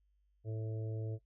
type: harmonic tone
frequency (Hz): 110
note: A2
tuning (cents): 0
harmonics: 1 / 3 / 4 / 5 / 6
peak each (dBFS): -37 / -50 / -47 / -53 / -56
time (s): 0.44-1.19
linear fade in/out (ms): 50
effects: noise-tail reverb RT60 0.1 s tail -20 dB re dry + added 50 Hz sine -70 dBFS peak until 1.25 s